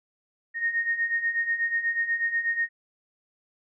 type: beating tone pair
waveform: sine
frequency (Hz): 1848 / 1856.2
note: A#6 / A#6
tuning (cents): -16 / -8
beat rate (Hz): 8.2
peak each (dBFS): -30 / -25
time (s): 0.54-2.69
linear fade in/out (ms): 50
effects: none